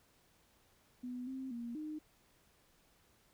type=tone with pitch steps; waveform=sine; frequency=248.3 / 263.3 / 236 / 306.7 Hz; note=B3 / C4 / A#3 / D#4; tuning=+9 / +11 / +22 / -25 cents; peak=-40 dBFS; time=1.03-1.99 s; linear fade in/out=10 ms; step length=240 ms; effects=pink hiss -70 dBFS RMS until 3.33 s